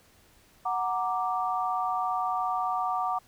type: chord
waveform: sine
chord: Gb augmented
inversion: none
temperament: equal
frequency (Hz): 740 / 932.3 / 1174.7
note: Gb5 / Bb5 / D6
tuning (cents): 0 / 0 / 0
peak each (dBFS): -29 / -33 / -30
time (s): 0.65-3.19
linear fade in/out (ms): 10
effects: pink hiss -60 dBFS RMS until 3.27 s